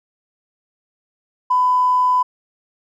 triangle tone with tanh clipping, 1001 Hz, B5, 23 cents sharp, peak -12 dBFS, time 1.5-2.23 s, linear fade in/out 10 ms, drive 2 dB, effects none

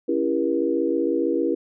sine chord, C# diminished seventh, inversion none, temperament just, 277.2 / 332.6 / 399.1 / 479 Hz, C#4 / E4 / G4 / Bb4, 0 / +16 / +31 / +47 cents, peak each -26 / -23 / -27 / -25 dBFS, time 0.08-1.55 s, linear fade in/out 10 ms, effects none

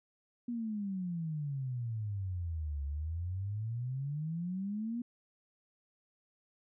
sine exponential two-way sweep, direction down then up, 243.6 to 69.5 to 243.6 Hz, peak -34 dBFS, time 0.48-5.02 s, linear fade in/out 5 ms, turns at 2.84 s, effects none

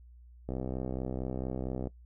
click train, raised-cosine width 2 ms, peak -22 dBFS, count 90, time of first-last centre 0.49-1.872 s, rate 64.4 Hz, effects noise-tail reverb RT60 0.1 s tail -19 dB re dry + added 60 Hz sine -51 dBFS peak until 2.05 s

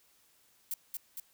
violet noise with echo, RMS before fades -35 dBFS, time 0.71-0.74 s, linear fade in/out 2 ms, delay 230 ms, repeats 2, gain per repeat -3 dB, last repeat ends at 1.2 s, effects white hiss -67 dBFS RMS until 1.33 s

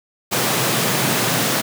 pink high-pass noise, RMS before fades -19 dBFS, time 0.31-1.62 s, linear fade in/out 20 ms, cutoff 110 Hz, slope 96 dB/octave, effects none

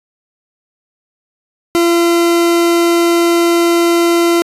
40% pulse tone, 341.1 Hz, F4, 41 cents flat, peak -8 dBFS, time 1.75-4.42 s, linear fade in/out 0 ms, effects resampled to 32000 Hz

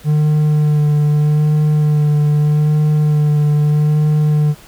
triangle tone with vibrato, 150.1 Hz, D3, 38 cents sharp, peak -8 dBFS, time 0.04-4.55 s, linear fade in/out 50 ms, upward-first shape sine, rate 0.8 Hz, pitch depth 19 cents each way, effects pink hiss -42 dBFS RMS until 4.67 s

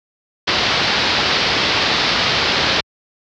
white low-pass noise, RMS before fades -17 dBFS, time 0.47-2.81 s, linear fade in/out 10 ms, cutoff 4900 Hz, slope 48 dB/octave, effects high-pass 60 Hz 12 dB/octave

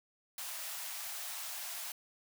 white high-pass noise, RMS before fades -42 dBFS, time 0.38-1.92 s, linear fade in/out 2 ms, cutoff 600 Hz, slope 96 dB/octave, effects none

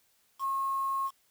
sine tone with quantisation, 1083 Hz, C#6, 41 cents flat, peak -28 dBFS, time 0.39-1.11 s, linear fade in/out 50 ms, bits 8, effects white hiss -69 dBFS RMS until 1.3 s

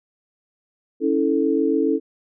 sine chord, A major, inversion first, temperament equal with one note detuned, 277.2 / 324.3 / 440 Hz, C#4 / E4 / A4, 0 / -28 / 0 cents, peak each -21 dBFS, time 1-2 s, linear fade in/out 50 ms, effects none

